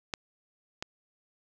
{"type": "clicks", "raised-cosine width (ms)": 0.2, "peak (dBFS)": [-14, -17], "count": 2, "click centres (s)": [0.138, 0.825], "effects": []}